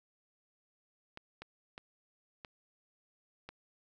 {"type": "clicks", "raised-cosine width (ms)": 0.3, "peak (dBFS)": -29, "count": 5, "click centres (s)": [1.174, 1.42, 1.779, 2.448, 3.49], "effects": []}